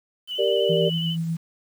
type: tone with vibrato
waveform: sine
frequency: 2993 Hz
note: F#7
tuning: 19 cents sharp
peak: -27 dBFS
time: 0.27-1.17 s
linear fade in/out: 50 ms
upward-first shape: square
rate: 12 Hz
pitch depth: 23 cents each way
type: chord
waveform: sine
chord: G minor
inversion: none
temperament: equal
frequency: 392 / 466.2 / 587.3 Hz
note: G4 / Bb4 / D5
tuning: 0 / 0 / 0 cents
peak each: -23 dBFS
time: 0.38-0.9 s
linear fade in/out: 20 ms
type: tone with tremolo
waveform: sine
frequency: 164.81 Hz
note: E3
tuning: in tune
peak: -22 dBFS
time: 0.69-1.37 s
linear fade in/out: 10 ms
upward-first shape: sine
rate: 8.4 Hz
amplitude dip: 30%
effects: 8-bit